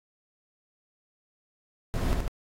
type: noise with echo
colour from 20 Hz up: brown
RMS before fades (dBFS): -27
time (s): 1.94-2.13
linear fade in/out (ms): 0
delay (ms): 74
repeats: 2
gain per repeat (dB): -3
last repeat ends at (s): 2.278
effects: AAC 48 kbps